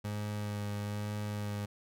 30% pulse tone with vibrato, 103.83 Hz, G#2, in tune, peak -32 dBFS, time 0.04-1.66 s, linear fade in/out 10 ms, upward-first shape sine, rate 1.1 Hz, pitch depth 15 cents each way, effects none

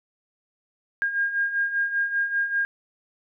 sine beating tone pair, 1614 / 1619.1 Hz, G#6 / G#6, -50 / -44 cents, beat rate 5.1 Hz, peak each -29 / -23 dBFS, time 1.02-2.65 s, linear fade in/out 0 ms, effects none

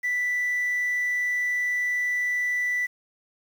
sine tone, 1975.5 Hz, B6, in tune, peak -21 dBFS, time 0.03-2.87 s, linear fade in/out 20 ms, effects tanh soft clip ceiling -21 dBFS + 8-bit

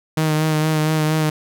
sawtooth tone with vibrato, 155.5 Hz, D#3, 1 cent flat, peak -12 dBFS, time 0.17-1.3 s, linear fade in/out 5 ms, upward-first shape sine, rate 4.3 Hz, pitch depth 25 cents each way, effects none

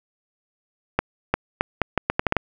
accelerating click train, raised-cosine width 0.5 ms, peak -3 dBFS, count 10, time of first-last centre 0.99-2.367 s, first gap 350 ms, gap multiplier 0.77, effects none

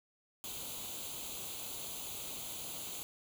white noise with comb filter, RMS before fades -43 dBFS, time 0.44-3.03 s, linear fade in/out 0 ms, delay 0.28 ms, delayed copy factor +0.75, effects none

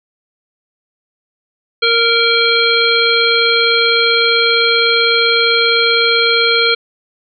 harmonic tone, 463.9 Hz, A#4, 8 cents flat, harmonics 1 / 3 / 5 / 7 / 9, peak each -16 / -16 / -16 / -16 / -16 dBFS, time 1.82-6.75 s, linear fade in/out 10 ms, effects none

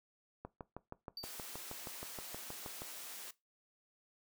click train, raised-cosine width 1 ms, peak -30 dBFS, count 16, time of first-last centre 0.45-2.82 s, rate 6.33 Hz
triangle tone with exponential decay, 4623 Hz, D8, 28 cents flat, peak -39 dBFS, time 1.17-1.41 s, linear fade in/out 2 ms, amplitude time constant 52 ms
white high-pass noise, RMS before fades -48 dBFS, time 1.23-3.31 s, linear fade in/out 5 ms, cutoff 280 Hz, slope 12 dB/octave
effects noise-tail reverb RT60 0.2 s tail -19 dB re dry

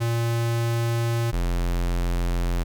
square tone pair in turn, 116.54 / 43.51 Hz, A#2 / F1, 0 / -6 cents, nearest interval octave + perfect fourth, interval 1706 cents, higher first, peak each -22 dBFS, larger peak neither, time 0-1.32 / 1.32-2.64 s, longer neither, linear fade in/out 20 ms, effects none

